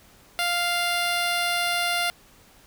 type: tone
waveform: 10% pulse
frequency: 698.5 Hz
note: F5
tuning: in tune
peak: -14 dBFS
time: 0.39-2.1 s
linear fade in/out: 0 ms
effects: pink hiss -54 dBFS RMS until 2.66 s